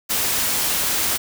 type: noise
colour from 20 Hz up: white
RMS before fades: -21 dBFS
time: 0.09-1.18 s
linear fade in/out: 20 ms
effects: none